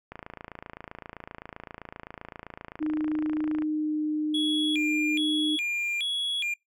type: click train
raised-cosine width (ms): 0.5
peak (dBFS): -24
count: 98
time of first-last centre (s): 0.12-3.622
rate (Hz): 27.7
type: tone with pitch glide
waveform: sine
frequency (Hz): 307.2 to 304.9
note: D#4 to D#4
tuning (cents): -22 to -35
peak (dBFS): -25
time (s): 2.8-5.57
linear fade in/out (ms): 20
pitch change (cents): -13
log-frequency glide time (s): 3.63-3.98
type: tone with vibrato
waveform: triangle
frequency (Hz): 2838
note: F7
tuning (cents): +27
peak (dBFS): -25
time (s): 4.34-6.54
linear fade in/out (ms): 5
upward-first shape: square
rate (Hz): 1.2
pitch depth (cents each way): 290
effects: noise-tail reverb RT60 0.2 s tail -25 dB re dry